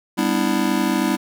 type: chord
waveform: square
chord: E minor seventh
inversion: first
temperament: just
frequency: 197.78 / 247.2 / 296.7 / 329.6 Hz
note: G3 / B3 / D4 / E4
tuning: +16 / +2 / +18 / 0 cents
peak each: -24 dBFS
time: 0.17-1.17 s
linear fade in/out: 20 ms
effects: none